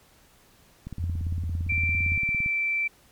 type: click train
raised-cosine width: 5 ms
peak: -23 dBFS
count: 29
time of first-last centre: 0.87-2.461 s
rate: 17.6 Hz
type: tone with vibrato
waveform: sine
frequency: 84.2 Hz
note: E2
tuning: 37 cents sharp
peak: -26 dBFS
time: 0.99-2.17 s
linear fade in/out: 10 ms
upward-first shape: triangle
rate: 3.2 Hz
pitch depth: 25 cents each way
type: tone with pitch glide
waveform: sine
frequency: 2349 to 2335 Hz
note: D7 to D7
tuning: 0 to -11 cents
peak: -23 dBFS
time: 1.69-2.88 s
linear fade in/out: 10 ms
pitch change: -11 cents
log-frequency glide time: 1.95-2.5 s
effects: pink hiss -58 dBFS RMS until 3.11 s + MP3 96 kbps